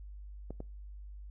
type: clicks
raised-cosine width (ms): 2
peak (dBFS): -28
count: 2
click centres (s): 0.506 / 0.604
effects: noise-tail reverb RT60 0.3 s tail -24 dB re dry + added 50 Hz sine -44 dBFS peak until 1.3 s